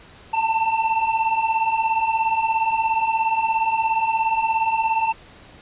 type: beating tone pair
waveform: square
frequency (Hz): 880 / 897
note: A5 / A5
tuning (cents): 0 / +33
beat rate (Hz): 17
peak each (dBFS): -25 / -20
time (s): 0.33-5.13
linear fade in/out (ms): 10
effects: pink hiss -46 dBFS RMS until 5.61 s + resampled to 8000 Hz